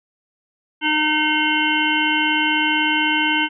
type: harmonic tone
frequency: 306 Hz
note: D#4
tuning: 29 cents flat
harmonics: 1 / 3 / 5 / 7 / 9 / 10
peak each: -23 / -23 / -23 / -23 / -23 / -23 dBFS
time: 0.81-3.49 s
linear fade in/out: 50 ms
effects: none